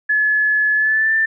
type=tone with pitch glide; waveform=sine; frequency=1710 to 1777.5 Hz; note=A6 to A6; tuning=-50 to +17 cents; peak=-13 dBFS; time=0.09-1.26 s; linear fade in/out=10 ms; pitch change=+67 cents; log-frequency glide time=0.74-1.14 s; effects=none